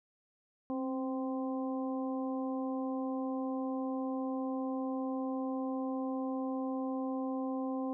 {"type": "harmonic tone with a mistuned harmonic", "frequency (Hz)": 260, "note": "C4", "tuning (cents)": -11, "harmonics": [1, 2, 3, 4], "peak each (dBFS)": [-34, -40, -44, -46], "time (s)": [0.7, 7.93], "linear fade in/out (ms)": 0, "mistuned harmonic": 1, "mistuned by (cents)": 34, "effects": []}